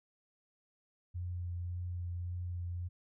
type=tone with vibrato; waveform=sine; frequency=88.2 Hz; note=F2; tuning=18 cents sharp; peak=-36 dBFS; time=1.14-2.89 s; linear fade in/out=20 ms; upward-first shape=triangle; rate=1.8 Hz; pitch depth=18 cents each way; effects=none